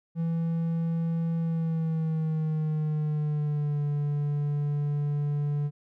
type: tone with pitch glide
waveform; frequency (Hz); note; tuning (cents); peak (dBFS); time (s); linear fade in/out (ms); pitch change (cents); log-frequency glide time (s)
triangle; 165.7 to 145.93; E3 to D3; +9 to -11; -23; 0.15-5.71; 50; -220; 1.38-3.83
effects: none